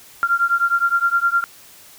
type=beating tone pair; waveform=sine; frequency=1381 / 1390.7 Hz; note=F6 / F6; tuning=-20 / -8 cents; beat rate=9.7 Hz; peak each=-18 dBFS; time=0.23-1.44 s; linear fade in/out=0 ms; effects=white hiss -45 dBFS RMS until 1.98 s